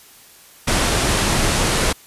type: low-pass noise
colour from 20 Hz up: pink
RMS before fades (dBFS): -18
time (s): 0.67-1.93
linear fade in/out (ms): 10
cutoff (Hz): 11000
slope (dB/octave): 48
effects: white hiss -46 dBFS RMS until 2.06 s + resampled to 32000 Hz